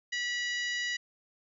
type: harmonic tone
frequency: 973 Hz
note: B5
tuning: 26 cents flat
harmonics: 2 / 3 / 4 / 5 / 6 / 7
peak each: -32 / -38 / -41 / -43 / -46 / -46 dBFS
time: 0.12-0.97 s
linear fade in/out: 10 ms
effects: none